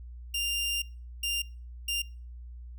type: tone bursts at uneven times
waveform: sawtooth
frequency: 2794 Hz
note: F7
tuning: in tune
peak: -25 dBFS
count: 3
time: 0.34-0.82 / 1.23-1.42 / 1.88-2.02 s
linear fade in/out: 5 ms
effects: noise-tail reverb RT60 0.4 s tail -24 dB re dry + added 60 Hz sine -41 dBFS peak until 2.78 s